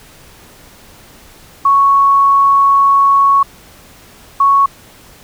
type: tone bursts at uneven times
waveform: sine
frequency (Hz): 1109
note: C#6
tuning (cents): 0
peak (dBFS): -6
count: 2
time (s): 1.65-3.43 / 4.4-4.66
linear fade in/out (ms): 5
effects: pink hiss -41 dBFS RMS until 5.23 s